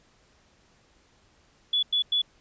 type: tone bursts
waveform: sine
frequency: 3423 Hz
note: A7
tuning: 48 cents flat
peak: -21 dBFS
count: 3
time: 1.73-2.218 s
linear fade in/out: 5 ms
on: 98 ms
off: 97 ms
effects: pink hiss -62 dBFS RMS until 2.4 s + resampled to 16000 Hz